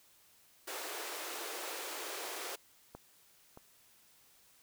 pink high-pass noise, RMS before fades -42 dBFS, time 0.67-2.56 s, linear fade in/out 10 ms, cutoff 340 Hz, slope 48 dB/octave
clicks, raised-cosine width 1 ms, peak -32 / -36 dBFS, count 2, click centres 2.95 / 3.574 s
effects white hiss -65 dBFS RMS until 4.62 s

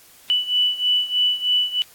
sine beating tone pair, 2970 / 2973.2 Hz, F#7 / F#7, +6 / +8 cents, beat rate 3.2 Hz, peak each -19 / -22 dBFS, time 0.3-1.82 s, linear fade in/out 0 ms, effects white hiss -49 dBFS RMS until 1.94 s + AAC 64 kbps

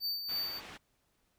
square tone with tremolo, 4590 Hz, D8, 40 cents flat, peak -32 dBFS, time 0-0.61 s, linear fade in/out 50 ms, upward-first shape sine, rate 3.3 Hz, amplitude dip 55%
white low-pass noise, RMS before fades -49 dBFS, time 0.28-0.78 s, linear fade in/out 20 ms, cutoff 2800 Hz, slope 12 dB/octave
effects pink hiss -75 dBFS RMS until 1.38 s

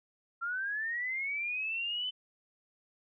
sine linear sweep, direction up, 1358 to 3048 Hz, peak -32 dBFS, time 0.41-2.11 s, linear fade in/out 20 ms, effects none

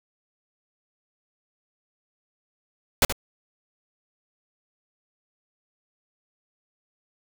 pink noise with echo, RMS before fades -17 dBFS, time 3.02-3.05 s, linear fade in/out 2 ms, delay 75 ms, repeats 1, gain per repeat -10 dB, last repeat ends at 3.125 s, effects none

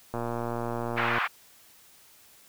click train, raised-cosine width 1 ms, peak -18 dBFS, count 124, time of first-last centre 0.14-1.182 s, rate 118 Hz
pink band-pass noise, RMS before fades -28 dBFS, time 0.96-1.28 s, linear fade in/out 20 ms, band 970 to 2400 Hz, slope 24 dB/octave
effects white hiss -56 dBFS RMS until 2.48 s

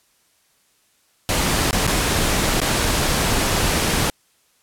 pink noise with dropouts, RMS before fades -19 dBFS, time 1.29-4.1 s, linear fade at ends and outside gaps 0 ms, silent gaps 1.709-1.729 / 1.867-1.876 / 2.602-2.616 s, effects white hiss -61 dBFS RMS until 4.62 s + low-pass 12000 Hz 12 dB/octave

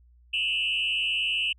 sine tone with frequency modulation, 2794 Hz, F7, in tune, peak -23 dBFS, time 0.33-1.53 s, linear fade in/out 10 ms, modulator 90.1 Hz, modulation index 2.4, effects tanh soft clip ceiling -19 dBFS + added 60 Hz sine -54 dBFS peak until 1.58 s

